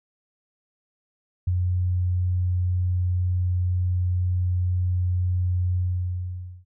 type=tone with ADSR envelope; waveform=sine; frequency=90.2 Hz; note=F#2; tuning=44 cents flat; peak=-18 dBFS; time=1.47-6.65 s; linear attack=7 ms; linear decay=36 ms; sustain=-2 dB; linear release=890 ms; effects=none